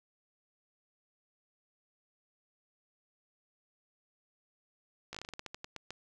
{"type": "slowing click train", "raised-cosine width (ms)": 0.2, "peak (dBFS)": -24, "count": 14, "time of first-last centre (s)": [5.13, 5.906], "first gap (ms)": 16, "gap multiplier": 1.2, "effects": []}